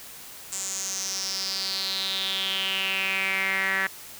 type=tone with band-pass filter sweep; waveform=sawtooth; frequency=192 Hz; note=G3; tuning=36 cents flat; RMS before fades=-28 dBFS; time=0.52-3.87 s; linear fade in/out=5 ms; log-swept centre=7500 to 1800 Hz; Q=6.1; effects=white hiss -43 dBFS RMS until 4.19 s